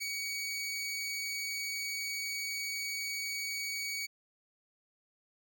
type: tone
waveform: 20% pulse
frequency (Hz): 2254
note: C#7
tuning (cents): +28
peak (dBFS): -30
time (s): 0-4.07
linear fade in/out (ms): 20
effects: none